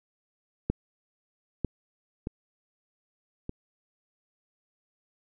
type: clicks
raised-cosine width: 3 ms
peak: -12 / -14 / -19 / -21 dBFS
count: 4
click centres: 0.7 / 1.647 / 2.271 / 3.494 s
effects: none